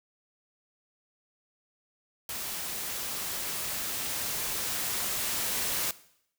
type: noise with level ramp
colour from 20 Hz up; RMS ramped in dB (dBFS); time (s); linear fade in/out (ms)
white; -36 to -30; 2.29-5.91; 2
effects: noise-tail reverb RT60 0.7 s tail -18 dB re dry